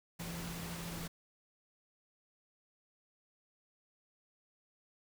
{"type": "tone in noise", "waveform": "sine", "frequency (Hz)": 169.4, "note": "E3", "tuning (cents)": 48, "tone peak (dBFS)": -43, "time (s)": [0.19, 1.08], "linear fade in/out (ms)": 10, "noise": "pink", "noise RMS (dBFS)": -45, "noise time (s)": [0.19, 1.08], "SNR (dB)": -1, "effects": []}